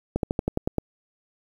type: slowing click train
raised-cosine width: 2 ms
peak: -10 dBFS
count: 8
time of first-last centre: 0.16-0.783 s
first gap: 72 ms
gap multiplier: 1.07
effects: 8-bit